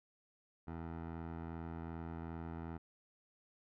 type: tone with low-pass filter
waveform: 15% pulse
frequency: 82.6 Hz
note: E2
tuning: 4 cents sharp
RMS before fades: -45 dBFS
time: 0.67-2.78 s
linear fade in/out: 10 ms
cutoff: 1300 Hz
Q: 1.1
effects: none